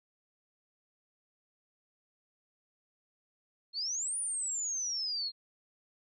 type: exponential two-way sweep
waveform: sine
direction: up then down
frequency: 4186 to 9660 to 4186 Hz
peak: -32 dBFS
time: 3.73-5.32 s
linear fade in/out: 50 ms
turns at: 4.18 s
effects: none